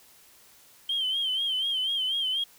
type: tone with vibrato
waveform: sine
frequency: 3141 Hz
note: G7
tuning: 3 cents sharp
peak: -24 dBFS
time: 0.89-2.44 s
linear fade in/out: 5 ms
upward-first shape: sine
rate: 4.1 Hz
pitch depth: 74 cents each way
effects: tanh soft clip ceiling -21 dBFS + white hiss -56 dBFS RMS until 2.58 s